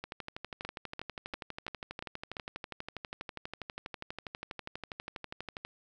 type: two click trains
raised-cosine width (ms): 0.3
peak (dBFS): -22 / -23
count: 6 / 70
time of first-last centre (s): 0.65-2.368 / 0.04-5.65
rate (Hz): 2.91 / 12.3
effects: none